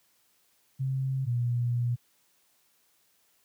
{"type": "tone pair in turn", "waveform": "sine", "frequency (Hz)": [133, 120.64], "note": ["C3", "B2"], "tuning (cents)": [29, -40], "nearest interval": "major second", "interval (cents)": 169, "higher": "first", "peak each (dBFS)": [-26, -24], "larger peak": "second", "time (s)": [[0.79, 1.26], [1.26, 1.96]], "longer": "second", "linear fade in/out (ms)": 20, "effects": ["white hiss -68 dBFS RMS until 3.44 s", "high-pass 80 Hz 12 dB/octave"]}